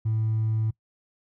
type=tone with hard clipping; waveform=triangle; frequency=110 Hz; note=A2; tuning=in tune; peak=-22 dBFS; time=0.05-0.71 s; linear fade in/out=10 ms; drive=2 dB; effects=noise-tail reverb RT60 0.1 s tail -22 dB re dry